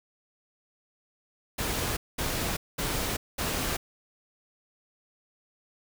pink noise bursts, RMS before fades -30 dBFS, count 4, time 1.58-3.77 s, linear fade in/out 10 ms, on 390 ms, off 210 ms, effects none

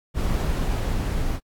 brown noise with level ramp, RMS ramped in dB -22 to -25 dBFS, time 0.14-1.4 s, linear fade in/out 50 ms, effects AAC 64 kbps

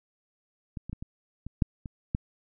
clicks, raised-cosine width 5 ms, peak -23 / -25 / -23 / -25 / -25 / -9 / -25 / -14 dBFS, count 8, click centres 0.772 / 0.896 / 0.93 / 1.025 / 1.466 / 1.622 / 1.858 / 2.149 s, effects none

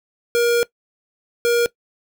square tone bursts at uneven times, 473.6 Hz, A#4, 27 cents sharp, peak -15 dBFS, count 2, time 0.35-0.63 / 1.45-1.66 s, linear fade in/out 0 ms, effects noise-tail reverb RT60 0.1 s tail -20 dB re dry

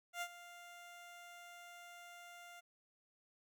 15% pulse tone with ADSR envelope, 698.5 Hz, F5, in tune, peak -32 dBFS, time 0.13-2.61 s, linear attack 86 ms, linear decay 61 ms, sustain -15 dB, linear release 18 ms, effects none

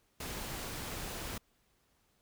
pink noise, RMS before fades -41 dBFS, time 0.2-1.38 s, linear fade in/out 5 ms, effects pink hiss -73 dBFS RMS until 2.21 s

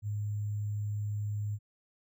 sine tone with sample-and-hold, 104.2 Hz, G#2, 6 cents sharp, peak -31 dBFS, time 0.02-1.59 s, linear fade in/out 50 ms, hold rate 7350 Hz, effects none

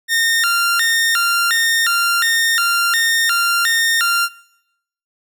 sawtooth tone with vibrato, 1595 Hz, G6, 30 cents sharp, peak -10 dBFS, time 0.08-4.29 s, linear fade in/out 50 ms, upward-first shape square, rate 1.4 Hz, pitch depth 240 cents each way, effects noise-tail reverb RT60 0.8 s tail -21 dB re dry

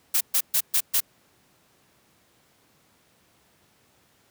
blue noise bursts, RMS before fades -21 dBFS, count 5, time 0.14-1.005 s, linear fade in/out 10 ms, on 69 ms, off 130 ms, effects pink hiss -62 dBFS RMS until 4.3 s + high-pass 100 Hz 12 dB/octave

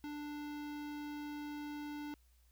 square tone with notch filter, 294.7 Hz, D4, 6 cents sharp, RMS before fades -44 dBFS, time 0.04-2.14 s, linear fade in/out 0 ms, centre 8700 Hz, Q 0.75, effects added 60 Hz sine -65 dBFS peak until 2.51 s + white hiss -75 dBFS RMS until 2.51 s

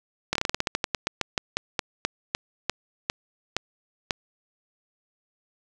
slowing click train, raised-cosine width 0.2 ms, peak -6 dBFS, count 23, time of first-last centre 0.33-4.108 s, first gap 24 ms, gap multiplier 1.16, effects none

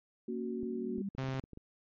sine chord, F# major, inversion first, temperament equal, 233.1 / 277.2 / 370 Hz, A#3 / C#4 / F#4, 0 / 0 / 0 cents, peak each -37 / -43 / -38 dBFS, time 0.28-1.02 s, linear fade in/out 5 ms
sine tone with exponential growth, 197.6 Hz, G3, 14 cents sharp, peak -33 dBFS, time 0.3-1.09 s, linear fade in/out 5 ms, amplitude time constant 170 ms
clicks, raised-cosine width 3 ms, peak -34 dBFS, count 11, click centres 0.631 / 0.982 / 1.15 / 1.182 / 1.24 / 1.288 / 1.343 / 1.394 / 1.439 / 1.533 / 1.574 s
sawtooth tone, 132.4 Hz, C3, 21 cents sharp, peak -30 dBFS, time 1.18-1.4 s, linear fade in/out 5 ms
effects low-pass 4000 Hz 12 dB/octave + MP3 32 kbps

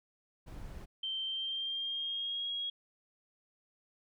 brown noise, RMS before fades -45 dBFS, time 0.46-0.86 s, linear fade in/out 20 ms
sine tone with pitch glide, 3126 to 3299 Hz, G7 to G#7, -6 to -12 cents, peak -34 dBFS, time 1.03-2.7 s, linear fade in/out 5 ms, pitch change +94 cents, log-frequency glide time 1.24-2.53 s
effects none

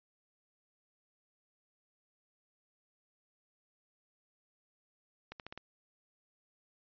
accelerating click train, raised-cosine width 0.3 ms, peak -28 dBFS, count 5, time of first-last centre 5.32-5.576 s, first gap 78 ms, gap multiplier 0.87, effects resampled to 11025 Hz

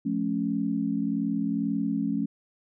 sine chord, F augmented, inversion none, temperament equal with one note detuned, 174.61 / 215.5 / 277.2 Hz, F3 / A3 / C#4, 0 / -36 / 0 cents, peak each -32 / -28 / -28 dBFS, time 0.05-2.26 s, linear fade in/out 10 ms, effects none

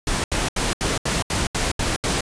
pink noise bursts, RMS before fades -22 dBFS, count 9, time 0.07-2.208 s, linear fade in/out 2 ms, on 170 ms, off 76 ms, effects resampled to 22050 Hz

